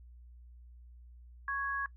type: tone pair together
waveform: sine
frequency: 1108.7 / 1661.2 Hz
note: C#6 / G#6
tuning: 0 / 0 cents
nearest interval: perfect fifth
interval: 700 cents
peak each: -36 / -34 dBFS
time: 1.48-1.86 s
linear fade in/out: 2 ms
effects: noise-tail reverb RT60 0.1 s tail -20 dB re dry + added 60 Hz sine -51 dBFS peak until 1.96 s

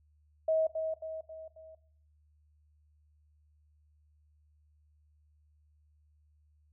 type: tone with echo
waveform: sine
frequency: 638 Hz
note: D#5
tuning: 43 cents sharp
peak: -25 dBFS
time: 0.48-0.67 s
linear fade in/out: 5 ms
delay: 270 ms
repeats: 4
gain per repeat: -6 dB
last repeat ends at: 1.75 s
effects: noise-tail reverb RT60 0.6 s tail -17 dB re dry + added 75 Hz sine -64 dBFS peak until 6.72 s

